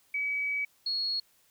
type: tone pair in turn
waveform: sine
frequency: 2279 / 4323 Hz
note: C#7 / C#8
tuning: +47 / -44 cents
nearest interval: major seventh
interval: 1109 cents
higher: second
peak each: -28 dBFS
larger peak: neither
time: 0.14-0.65 / 0.86-1.2 s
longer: first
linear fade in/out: 5 ms
effects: white hiss -66 dBFS RMS until 1.5 s